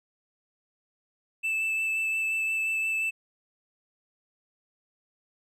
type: tone with vibrato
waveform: triangle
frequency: 2637 Hz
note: E7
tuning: in tune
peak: -24 dBFS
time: 1.43-3.11 s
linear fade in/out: 20 ms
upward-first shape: sine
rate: 5.7 Hz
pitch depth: 10 cents each way
effects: none